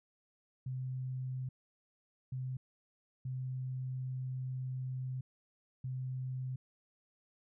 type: tone bursts at uneven times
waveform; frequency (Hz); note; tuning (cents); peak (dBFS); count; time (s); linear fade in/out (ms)
sine; 129.1; C3; -23; -36; 4; 0.66-1.49 / 2.32-2.57 / 3.25-5.21 / 5.84-6.56; 5
effects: none